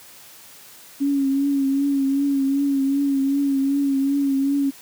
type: tone with vibrato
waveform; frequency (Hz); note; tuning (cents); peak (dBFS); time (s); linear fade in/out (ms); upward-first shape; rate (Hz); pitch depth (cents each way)
sine; 276.5; C#4; -4; -17; 1-4.71; 20; triangle; 2.6; 47
effects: white hiss -45 dBFS RMS until 4.81 s + high-pass 100 Hz 12 dB/octave